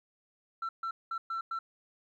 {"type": "tone bursts at uneven times", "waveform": "sine", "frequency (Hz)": 1344, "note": "E6", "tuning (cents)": 33, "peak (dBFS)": -30, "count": 5, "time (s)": [[0.62, 0.69], [0.83, 0.91], [1.11, 1.18], [1.3, 1.41], [1.51, 1.59]], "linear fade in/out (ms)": 5, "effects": ["tanh soft clip ceiling -31 dBFS", "12-bit"]}